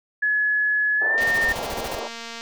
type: tone with pitch glide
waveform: sine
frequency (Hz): 1699 to 1820.9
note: G#6 to A#6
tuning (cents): +39 to -41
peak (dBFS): -18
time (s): 0.22-1.53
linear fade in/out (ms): 10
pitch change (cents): +120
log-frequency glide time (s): 0.97-1.21
type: band-pass noise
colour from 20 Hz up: white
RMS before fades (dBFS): -32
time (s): 1.01-2.08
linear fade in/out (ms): 5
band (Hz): 410 to 820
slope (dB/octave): 24
type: click train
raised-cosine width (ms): 0.2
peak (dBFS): -18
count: 285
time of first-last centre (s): 1.18-2.409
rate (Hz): 231
type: noise with tremolo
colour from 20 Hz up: pink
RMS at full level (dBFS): -32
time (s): 1.2-2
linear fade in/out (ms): 20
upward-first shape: square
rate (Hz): 14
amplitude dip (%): 75
effects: none